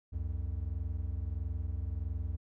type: tone pair together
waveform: triangle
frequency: 66.1 / 87.65 Hz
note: C2 / F2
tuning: +18 / +7 cents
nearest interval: perfect fourth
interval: 489 cents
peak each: -34 / -34 dBFS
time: 0.12-2.37 s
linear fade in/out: 20 ms
effects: none